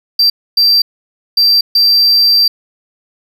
triangle tone bursts at uneven times, 4698 Hz, D8, in tune, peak -5 dBFS, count 4, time 0.19-0.3 / 0.57-0.82 / 1.37-1.61 / 1.75-2.48 s, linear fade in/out 5 ms, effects none

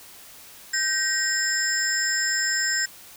sine tone cluster, 1562 / 1886 / 5230 / 7340 Hz, G6 / A#6 / E8 / A#8, -7 / +20 / -15 / -28 cents, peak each -27 dBFS, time 0.73-2.86 s, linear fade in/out 10 ms, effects white hiss -46 dBFS RMS until 3.16 s

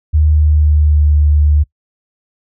sine tone with pitch glide, 76.5 to 74.32 Hz, D#2 to D2, -29 to +21 cents, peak -7 dBFS, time 0.13-1.64 s, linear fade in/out 20 ms, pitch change -50 cents, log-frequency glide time 0.24-1.14 s, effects noise-tail reverb RT60 0.1 s tail -22 dB re dry

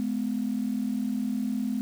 sine tone pair together, 212.5 / 252.3 Hz, G#3 / B3, +40 / +37 cents, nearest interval minor third, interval 297 cents, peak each -28 dBFS, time 0-1.81 s, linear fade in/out 0 ms, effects tanh soft clip ceiling -19 dBFS + 8-bit

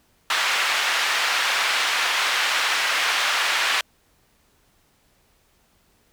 white band-pass noise, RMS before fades -22 dBFS, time 0.3-3.81 s, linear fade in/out 2 ms, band 1000 to 2800 Hz, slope 12 dB/octave, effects pink hiss -62 dBFS RMS until 6.12 s

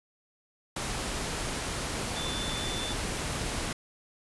sine tone in noise, 3520 Hz, A7, in tune, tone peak -36 dBFS, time 2.16-2.93 s, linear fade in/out 5 ms, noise pink, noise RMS -33 dBFS, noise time 0.76-3.73 s, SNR -6 dB, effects resampled to 24000 Hz

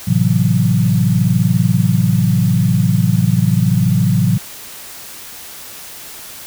sine chord, F# half-diminished seventh, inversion first, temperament equal, 110 / 130.81 / 164.81 / 185 Hz, A2 / C3 / E3 / F#3, 0 / 0 / 0 / 0 cents, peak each -16 dBFS, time 0.07-4.38 s, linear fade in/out 10 ms, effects white hiss -33 dBFS RMS until 6.46 s

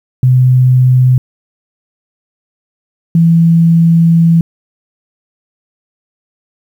sine tone pair in turn, 127.5 / 166.4 Hz, C3 / E3, -44 / +17 cents, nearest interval perfect fourth, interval 461 cents, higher second, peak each -4 dBFS, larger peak neither, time 0.23-1.18 / 3.15-4.41 s, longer second, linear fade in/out 2 ms, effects 7-bit

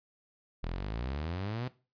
sawtooth exponential sweep, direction up, 38.89 to 130 Hz, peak -30 dBFS, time 0.63-1.68 s, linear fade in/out 0 ms, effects noise-tail reverb RT60 0.3 s tail -17 dB re dry + resampled to 11025 Hz

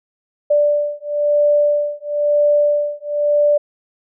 sine beating tone pair, 587 / 588 Hz, D5 / D5, -1 / +2 cents, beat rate 1 Hz, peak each -16 dBFS, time 0.5-3.58 s, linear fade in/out 10 ms, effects none

